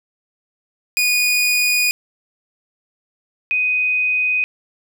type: tone pair in turn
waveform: sawtooth / sine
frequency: 2463 / 2499 Hz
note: D#7 / D#7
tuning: -18 / +7 cents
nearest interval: unison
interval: 25 cents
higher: second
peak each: -11 / -15 dBFS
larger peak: first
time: 0.97-1.91 / 3.51-4.44 s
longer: first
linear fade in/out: 0 ms
effects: none